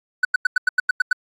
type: tone bursts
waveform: triangle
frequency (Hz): 1496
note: F#6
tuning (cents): +19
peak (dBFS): -11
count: 9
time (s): 0.23-1.13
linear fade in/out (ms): 5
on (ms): 20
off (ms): 90
effects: AAC 32 kbps